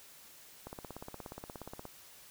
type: click train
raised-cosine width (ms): 1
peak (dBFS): -29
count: 21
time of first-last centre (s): 0.67-1.853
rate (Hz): 16.9
effects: white hiss -56 dBFS RMS until 2.3 s